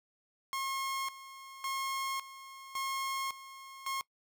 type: tone with tremolo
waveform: sawtooth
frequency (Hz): 1078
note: C#6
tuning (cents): -49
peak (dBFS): -30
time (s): 0.53-4.01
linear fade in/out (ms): 0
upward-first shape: square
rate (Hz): 0.9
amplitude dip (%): 80
effects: noise-tail reverb RT60 0.1 s tail -21 dB re dry